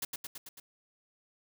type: noise with echo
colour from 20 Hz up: white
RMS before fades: -35 dBFS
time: 0.02-0.05 s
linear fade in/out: 5 ms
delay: 110 ms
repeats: 5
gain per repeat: -3 dB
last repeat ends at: 0.6 s
effects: none